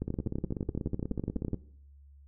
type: two click trains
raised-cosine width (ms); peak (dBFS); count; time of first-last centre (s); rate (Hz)
3; -21 / -19; 25 / 19; 0.08-1.543 / 0.02-1.533; 16.4 / 11.9
effects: noise-tail reverb RT60 0.6 s tail -19 dB re dry + added 70 Hz sine -52 dBFS peak until 2.27 s